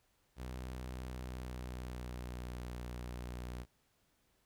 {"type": "tone with pitch glide", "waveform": "sawtooth", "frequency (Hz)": [63, 60.96], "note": ["B1", "B1"], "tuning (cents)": [35, -22], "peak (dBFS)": -38, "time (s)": [0.36, 3.66], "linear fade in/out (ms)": 50, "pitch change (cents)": -57, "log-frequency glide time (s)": [1.07, 2.53], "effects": ["pink hiss -75 dBFS RMS until 4.45 s"]}